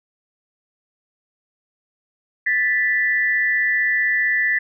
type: tone pair together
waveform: sine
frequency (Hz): 1760 / 1975.5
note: A6 / B6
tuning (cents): 0 / 0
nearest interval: major second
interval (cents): 200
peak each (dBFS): -19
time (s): 2.46-4.59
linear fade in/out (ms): 10
effects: none